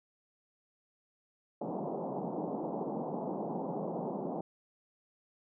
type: band-pass noise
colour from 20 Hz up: pink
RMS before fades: -37 dBFS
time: 1.61-4.41 s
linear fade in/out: 5 ms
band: 160 to 910 Hz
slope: 48 dB/octave
effects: none